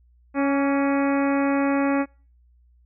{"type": "harmonic tone with a mistuned harmonic", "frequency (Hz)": 277.9, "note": "C#4", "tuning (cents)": 4, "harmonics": [1, 2, 3, 4, 5, 6, 7, 8, 9], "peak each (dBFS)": [-20, -26, -30, -32, -34, -36, -37, -38, -39], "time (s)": [0.34, 2.06], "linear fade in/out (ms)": 50, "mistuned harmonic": 4, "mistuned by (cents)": 32, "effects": ["noise-tail reverb RT60 0.4 s tail -26 dB re dry", "added 60 Hz sine -54 dBFS peak until 2.85 s"]}